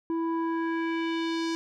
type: tone with low-pass filter sweep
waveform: square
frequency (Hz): 329.6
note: E4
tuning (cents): 0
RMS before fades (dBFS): -29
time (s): 0.1-1.55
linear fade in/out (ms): 0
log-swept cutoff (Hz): 710 to 5700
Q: 1.8
effects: none